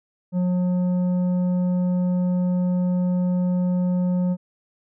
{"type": "tone with tanh clipping", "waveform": "sine", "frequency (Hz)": 180, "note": "F#3", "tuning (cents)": -47, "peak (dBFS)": -20, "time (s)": [0.32, 4.37], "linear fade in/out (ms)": 50, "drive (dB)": 8, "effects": []}